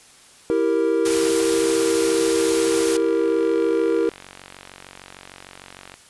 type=chord; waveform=triangle; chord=E diminished; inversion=none; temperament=equal; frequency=329.6 / 392 / 466.2 Hz; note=E4 / G4 / Bb4; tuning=0 / 0 / 0 cents; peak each=-20 / -21 / -18 dBFS; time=0.5-4.09 s; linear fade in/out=0 ms
type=noise; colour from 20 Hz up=white; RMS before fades=-26 dBFS; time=1.05-2.97 s; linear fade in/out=5 ms
type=click train; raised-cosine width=0.3 ms; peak=-22 dBFS; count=152; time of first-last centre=2.7-5.94 s; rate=46.6 Hz
effects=white hiss -49 dBFS RMS until 6.09 s + resampled to 24000 Hz